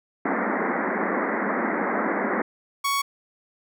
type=band-pass noise; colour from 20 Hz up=pink; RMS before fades=-25 dBFS; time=0.25-2.42 s; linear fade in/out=5 ms; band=190 to 2100 Hz; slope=96 dB/octave
type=tone; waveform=sawtooth; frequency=1115 Hz; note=C#6; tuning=10 cents sharp; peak=-18 dBFS; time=2.84-3.02 s; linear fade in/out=10 ms
effects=none